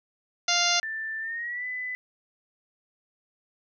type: harmonic tone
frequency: 698.5 Hz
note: F5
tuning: in tune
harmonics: 1 / 2 / 3 / 4 / 5 / 6 / 7 / 8 / 9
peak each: -30 / -30 / -30 / -30 / -30 / -30 / -30 / -30 / -30 dBFS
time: 0.48-0.8 s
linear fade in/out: 5 ms
type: tone with pitch glide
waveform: sine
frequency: 1773 to 2002 Hz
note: A6 to B6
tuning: +13 to +23 cents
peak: -30 dBFS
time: 0.83-1.95 s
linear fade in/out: 0 ms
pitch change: +210 cents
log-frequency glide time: 1.2-1.66 s
effects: none